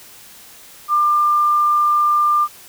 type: tone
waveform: sine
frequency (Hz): 1195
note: D6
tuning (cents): +30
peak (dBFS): -12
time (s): 0.88-2.48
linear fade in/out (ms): 50
effects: white hiss -42 dBFS RMS until 2.68 s